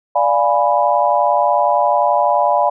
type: chord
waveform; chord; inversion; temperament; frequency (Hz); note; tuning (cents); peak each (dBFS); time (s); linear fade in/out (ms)
sine; D diminished seventh; none; equal; 587.3 / 698.5 / 830.6 / 987.8; D5 / F5 / Ab5 / Cb6; 0 / 0 / 0 / 0; -17; 0.15-2.7; 10
effects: none